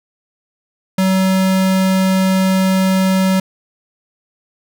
square tone, 189.2 Hz, F#3, 39 cents sharp, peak -12 dBFS, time 0.98-3.4 s, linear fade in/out 5 ms, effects none

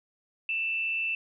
sine tone with amplitude modulation, 2663 Hz, E7, 17 cents sharp, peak -25 dBFS, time 0.49-1.15 s, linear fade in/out 2 ms, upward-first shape sine, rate 217 Hz, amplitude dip 40%, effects none

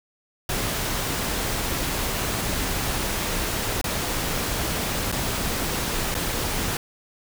pink noise with dropouts, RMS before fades -26 dBFS, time 0.49-6.77 s, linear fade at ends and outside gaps 2 ms, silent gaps 3.814-3.841 / 5.117-5.124 / 6.143-6.15 s, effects none

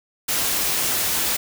white noise, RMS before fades -22 dBFS, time 0.28-1.37 s, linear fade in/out 10 ms, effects none

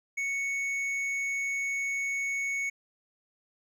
triangle tone with hard clipping, 2217 Hz, C#7, in tune, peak -30 dBFS, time 0.17-2.7 s, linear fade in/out 10 ms, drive 9 dB, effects none

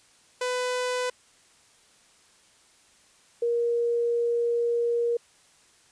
sawtooth / sine tone pair in turn, 499.8 / 471.9 Hz, B4 / A#4, +21 / +21 cents, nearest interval minor second, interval 100 cents, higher first, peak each -22 dBFS, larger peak neither, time 0.41-1.1 / 3.42-5.17 s, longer second, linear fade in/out 5 ms, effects white hiss -59 dBFS RMS until 5.91 s + resampled to 22050 Hz

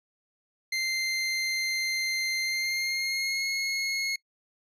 25% pulse tone with pitch glide, 2086 to 2166 Hz, C7 to C#7, -6 to -41 cents, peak -23 dBFS, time 0.72-4.16 s, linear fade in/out 5 ms, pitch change +65 cents, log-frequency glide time 2.41-3.46 s, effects noise-tail reverb RT60 0.1 s tail -23 dB re dry + low-pass 10000 Hz 12 dB/octave

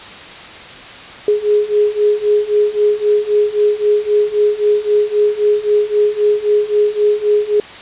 sine beating tone pair, 415.3 / 419.1 Hz, G#4 / G#4, 0 / +16 cents, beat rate 3.8 Hz, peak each -15 / -13 dBFS, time 1.28-7.6 s, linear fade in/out 2 ms, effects white hiss -33 dBFS RMS until 7.81 s + resampled to 8000 Hz

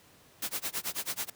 white noise with tremolo, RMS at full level -32 dBFS, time 0.42-1.3 s, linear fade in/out 5 ms, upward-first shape sine, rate 9.2 Hz, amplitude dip 100%, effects pink hiss -59 dBFS RMS until 1.35 s + high-pass 80 Hz 12 dB/octave

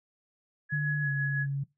sine tone with tremolo, 1684 Hz, G#6, 24 cents sharp, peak -28 dBFS, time 0.69-1.47 s, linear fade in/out 50 ms, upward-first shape sine, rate 6 Hz, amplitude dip 35%
sine tone with pitch glide, 147.4 to 139.13 Hz, D3 to C#3, +7 to +7 cents, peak -28 dBFS, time 0.72-1.64 s, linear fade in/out 10 ms, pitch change -100 cents, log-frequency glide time 1.02-1.1 s
effects noise-tail reverb RT60 0.2 s tail -20 dB re dry

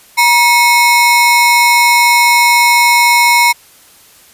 45% pulse ring-modulated tone, 1568 Hz, G6, in tune, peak -3 dBFS, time 0.17-3.53 s, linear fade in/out 20 ms, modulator 617 Hz, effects white hiss -43 dBFS RMS until 4.33 s + resampled to 32000 Hz

